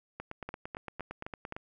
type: two click trains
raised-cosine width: 0.5 ms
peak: -23 / -24 dBFS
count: 5 / 13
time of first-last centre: 0.49-1.524 / 0.2-1.565 s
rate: 3.87 / 8.79 Hz
effects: none